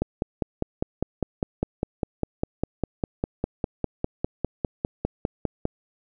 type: click train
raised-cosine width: 2 ms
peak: -10 dBFS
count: 29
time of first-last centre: 0.02-5.654 s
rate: 4.97 Hz
effects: none